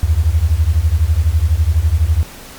sine beating tone pair, 73.42 / 85.42 Hz, D2 / F2, 0 / -38 cents, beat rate 12 Hz, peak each -13 / -13 dBFS, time 0.03-2.23 s, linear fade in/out 0 ms, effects pink hiss -35 dBFS RMS until 2.58 s + MP3 96 kbps

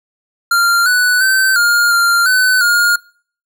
square tone with pitch steps, 1390 / 1484 / 1542 / 1414 / 1392 / 1508 / 1422 Hz, F6 / F#6 / G6 / F6 / F6 / F#6 / F6, -9 / +5 / -29 / +21 / -6 / +32 / +31 cents, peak -10 dBFS, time 0.51-2.96 s, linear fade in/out 5 ms, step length 350 ms, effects noise-tail reverb RT60 0.5 s tail -25 dB re dry

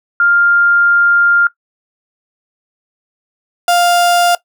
sine / 35% pulse tone pair in turn, 1400 / 700 Hz, F6 / F5, +4 / +4 cents, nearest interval octave, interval 1200 cents, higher first, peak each -7 dBFS, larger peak neither, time 0.2-1.47 / 3.68-4.35 s, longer first, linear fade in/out 2 ms, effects noise-tail reverb RT60 0.1 s tail -18 dB re dry

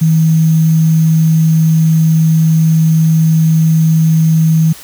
sine tone with sample-and-hold, 160.6 Hz, E3, 45 cents flat, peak -6 dBFS, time 0.01-4.73 s, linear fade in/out 10 ms, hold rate 6300 Hz, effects white hiss -34 dBFS RMS until 4.83 s

